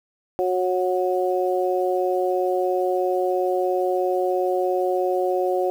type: harmonic tone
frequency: 183 Hz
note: F#3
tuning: 19 cents flat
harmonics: 2 / 3 / 4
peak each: -22 / -24 / -25 dBFS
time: 0.39-5.7 s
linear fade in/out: 0 ms
effects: 8-bit